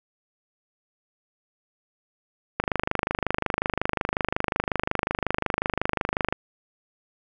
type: click train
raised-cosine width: 0.5 ms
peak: -7 dBFS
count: 96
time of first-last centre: 2.6-6.325 s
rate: 25.5 Hz
effects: none

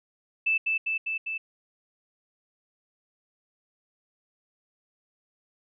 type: tone with echo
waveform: sine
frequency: 2637 Hz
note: E7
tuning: in tune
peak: -21 dBFS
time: 0.46-0.58 s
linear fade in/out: 10 ms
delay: 200 ms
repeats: 4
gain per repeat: -2 dB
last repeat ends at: 1.38 s
effects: none

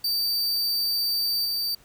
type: tone with level steps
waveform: 45% pulse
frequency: 4631 Hz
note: D8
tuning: 25 cents flat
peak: -22 / -24 dBFS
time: 0.04-1.75 s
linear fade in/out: 5 ms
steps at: 1.45 s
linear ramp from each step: 2 ms
effects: pink hiss -56 dBFS RMS until 1.84 s

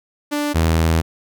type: tone pair in turn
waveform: sawtooth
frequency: 293.7 / 81.42 Hz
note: D4 / E2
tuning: 0 / -21 cents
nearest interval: octave + minor seventh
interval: 2221 cents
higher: first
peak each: -15 / -10 dBFS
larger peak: second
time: 0.31-0.54 / 0.54-1.02 s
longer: second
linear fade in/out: 20 ms
effects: none

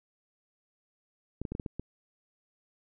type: clicks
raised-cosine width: 3 ms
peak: -22 dBFS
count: 7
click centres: 1.416 / 1.452 / 1.52 / 1.551 / 1.598 / 1.662 / 1.796 s
effects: none

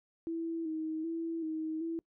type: tone with vibrato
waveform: sine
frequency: 323 Hz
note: E4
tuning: 35 cents flat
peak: -33 dBFS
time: 0.27-1.99 s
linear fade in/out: 0 ms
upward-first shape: square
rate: 1.3 Hz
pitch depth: 38 cents each way
effects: noise-tail reverb RT60 0.1 s tail -24 dB re dry

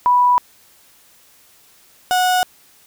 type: tone pair in turn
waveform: sine / 35% pulse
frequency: 984 / 732.5 Hz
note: B5 / F#5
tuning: -7 / -18 cents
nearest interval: perfect fourth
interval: 511 cents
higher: first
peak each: -10 / -12 dBFS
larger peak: first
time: 0.06-0.38 / 2.11-2.43 s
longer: neither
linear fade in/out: 0 ms
effects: white hiss -51 dBFS RMS until 2.86 s

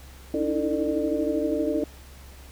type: tone cluster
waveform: sine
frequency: 286.5 / 313.4 / 326 / 448.6 / 598 Hz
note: D4 / D#4 / E4 / A4 / D5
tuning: -43 / +13 / -19 / +34 / +31 cents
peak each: -29 dBFS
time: 0.34-1.84 s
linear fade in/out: 2 ms
effects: added 67 Hz sine -44 dBFS peak until 2.51 s + pink hiss -50 dBFS RMS until 2.51 s

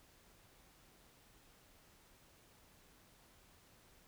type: silence
effects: pink hiss -66 dBFS RMS until 4.07 s

